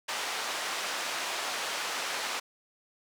pink band-pass noise, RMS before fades -34 dBFS, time 0.08-2.4 s, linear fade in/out 10 ms, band 740 to 6800 Hz, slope 12 dB/octave, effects none

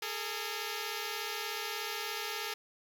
5% pulse tone pair together, 415.3 / 452 Hz, G#4 / A4, 0 / +47 cents, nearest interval minor second, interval 147 cents, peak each -27 dBFS, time 0.02-2.54 s, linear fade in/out 5 ms, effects none

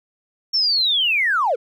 triangle linear sweep, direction down, 5500 to 420.2 Hz, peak -12 dBFS, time 0.53-1.56 s, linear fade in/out 20 ms, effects tanh soft clip ceiling -14 dBFS

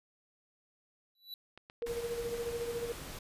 square tone with exponential growth, 3951 Hz, B7, in tune, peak -39 dBFS, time 1.15-1.34 s, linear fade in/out 2 ms, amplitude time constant 41 ms
clicks, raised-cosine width 0.3 ms, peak -34 dBFS, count 6, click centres 1.576 / 1.699 / 1.824 / 1.868 / 2.228 / 2.611 s
sine tone with tremolo, 470.9 Hz, A#4, 18 cents sharp, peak -32 dBFS, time 1.82-2.92 s, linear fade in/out 0 ms, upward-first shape sine, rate 14 Hz, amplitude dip 60%
pink noise, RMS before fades -45 dBFS, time 1.86-3.19 s, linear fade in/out 5 ms
effects resampled to 32000 Hz

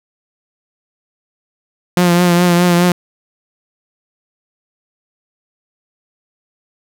sawtooth tone with vibrato, 175.6 Hz, F3, 10 cents sharp, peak -5 dBFS, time 1.97-2.92 s, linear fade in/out 2 ms, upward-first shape triangle, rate 4.8 Hz, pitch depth 41 cents each way, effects none

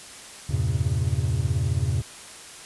triangle chord, E diminished seventh, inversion none, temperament equal with one note detuned, 82.41 / 98 / 116.54 / 135.27 Hz, E2 / G2 / Bb2 / Db3, 0 / 0 / 0 / -42 cents, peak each -25 dBFS, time 0.49-2.02 s, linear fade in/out 10 ms, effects white hiss -42 dBFS RMS until 2.65 s + resampled to 24000 Hz

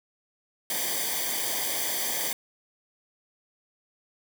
white noise with comb filter, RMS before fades -29 dBFS, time 0.7-2.33 s, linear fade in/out 2 ms, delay 0.74 ms, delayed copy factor -0.9, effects none

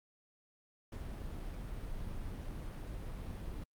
brown noise, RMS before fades -42 dBFS, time 0.92-3.64 s, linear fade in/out 5 ms, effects Opus 48 kbps

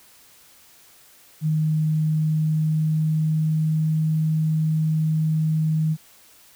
sine tone with pitch glide, 155.56 to 157.1 Hz, D#3 to D#3, 0 to +17 cents, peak -18 dBFS, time 1.41-5.97 s, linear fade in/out 50 ms, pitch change +17 cents, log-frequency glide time 2.08-4.01 s, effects white hiss -52 dBFS RMS until 6.55 s

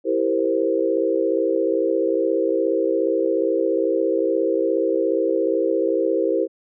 sine chord, C dominant seventh, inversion first, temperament equal, 329.6 / 392 / 466.2 / 523.3 Hz, E4 / G4 / Bb4 / C5, 0 / 0 / 0 / 0 cents, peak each -23 dBFS, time 0.04-6.48 s, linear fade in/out 50 ms, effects none

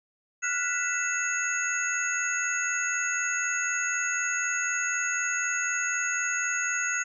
sine tone cluster, 1386 / 1470 / 1980 / 2638 / 6640 Hz, F6 / F#6 / B6 / E7 / G#8, -14 / -12 / +4 / +1 / -1 cents, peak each -35 / -30 / -33 / -34 / -31 dBFS, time 0.42-7.04 s, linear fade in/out 20 ms, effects none

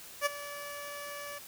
15% pulse tone with ADSR envelope, 577 Hz, D5, 31 cents flat, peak -18 dBFS, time 0.21-1.39 s, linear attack 49 ms, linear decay 18 ms, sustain -16 dB, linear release 14 ms, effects white hiss -49 dBFS RMS until 1.47 s

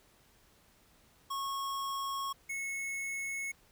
square tone pair in turn, 1096 / 2192 Hz, C#6 / C#7, -20 / -20 cents, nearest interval octave, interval 1200 cents, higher second, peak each -35 / -36 dBFS, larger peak first, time 1.3-2.33 / 2.49-3.52 s, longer neither, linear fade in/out 10 ms, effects pink hiss -65 dBFS RMS until 3.71 s

